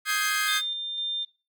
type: chord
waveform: sawtooth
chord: Ab major seventh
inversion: second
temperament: equal with one note detuned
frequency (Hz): 1253.9 / 1568 / 1661.2 / 2093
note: Eb6 / G6 / Ab6 / C7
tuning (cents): +13 / 0 / 0 / 0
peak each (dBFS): -26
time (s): 0.05-0.62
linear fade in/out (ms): 50
type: tone with tremolo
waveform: sine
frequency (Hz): 3600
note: A7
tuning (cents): +39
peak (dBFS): -27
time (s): 0.48-1.25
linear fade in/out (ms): 5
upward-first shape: square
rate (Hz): 2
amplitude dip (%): 30
effects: noise-tail reverb RT60 0.3 s tail -18 dB re dry